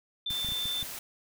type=tone; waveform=sine; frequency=3549 Hz; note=A7; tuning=14 cents sharp; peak=-30 dBFS; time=0.26-0.83 s; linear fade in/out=5 ms
type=noise; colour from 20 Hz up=white; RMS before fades=-40 dBFS; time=0.3-0.99 s; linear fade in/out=2 ms
type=clicks; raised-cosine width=5 ms; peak=-30 dBFS; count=6; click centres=0.307 / 0.447 / 0.488 / 0.521 / 0.656 / 0.828 s
effects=none